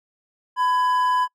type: tone pair together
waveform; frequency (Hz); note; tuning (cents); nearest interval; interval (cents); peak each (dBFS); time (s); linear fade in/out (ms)
triangle; 1002.7 / 1665; B5 / G#6; +26 / +4; major sixth; 878; -16 / -28; 0.56-1.28; 50
effects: noise-tail reverb RT60 0.1 s tail -26 dB re dry